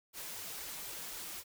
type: noise with flanger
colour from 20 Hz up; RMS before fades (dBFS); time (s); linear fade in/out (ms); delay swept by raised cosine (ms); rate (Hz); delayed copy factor
white; -44; 0.13-1.44; 50; 2 to 6.6; 3.9; +0.9
effects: none